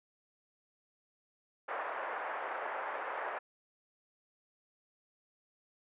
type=band-pass noise; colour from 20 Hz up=pink; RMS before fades=-39 dBFS; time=1.68-3.39 s; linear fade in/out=10 ms; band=550 to 1800 Hz; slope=24 dB/octave; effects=resampled to 8000 Hz